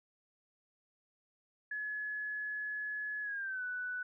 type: tone with pitch glide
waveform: sine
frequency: 1700 to 1488.5 Hz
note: G#6 to F#6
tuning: +40 to +10 cents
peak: -36 dBFS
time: 1.71-4.03 s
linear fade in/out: 5 ms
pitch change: -230 cents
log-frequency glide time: 3.22-3.63 s
effects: none